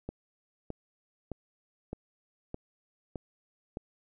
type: click train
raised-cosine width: 2 ms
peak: -23 dBFS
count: 7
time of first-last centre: 0.09-3.771 s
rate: 1.63 Hz
effects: none